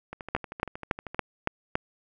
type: two click trains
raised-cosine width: 0.5 ms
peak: -9 / -22 dBFS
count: 6 / 14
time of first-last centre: 0.35-1.754 / 0.13-1.146 s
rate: 3.56 / 12.8 Hz
effects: none